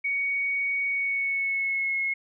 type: tone with pitch glide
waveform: sine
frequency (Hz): 2238 to 2171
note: C#7 to C#7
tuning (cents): +16 to -37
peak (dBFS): -24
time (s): 0.04-2.14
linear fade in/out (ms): 10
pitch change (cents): -53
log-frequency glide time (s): 0.88-1.97
effects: none